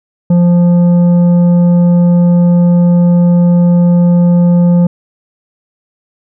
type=tone with tanh clipping; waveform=triangle; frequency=174.61 Hz; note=F3; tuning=in tune; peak=-6 dBFS; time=0.3-4.87 s; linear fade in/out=5 ms; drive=12 dB; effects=none